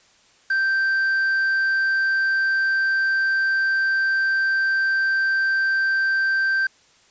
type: tone with quantisation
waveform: triangle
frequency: 1565 Hz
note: G6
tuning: 3 cents flat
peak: -16 dBFS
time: 0.5-6.67 s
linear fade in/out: 5 ms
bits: 7
effects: white hiss -56 dBFS RMS until 7.1 s + resampled to 16000 Hz